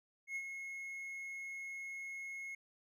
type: tone with ADSR envelope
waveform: triangle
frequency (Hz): 2169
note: C#7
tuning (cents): -38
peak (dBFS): -35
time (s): 0.27-2.55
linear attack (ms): 88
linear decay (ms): 59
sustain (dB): -6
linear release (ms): 5
effects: none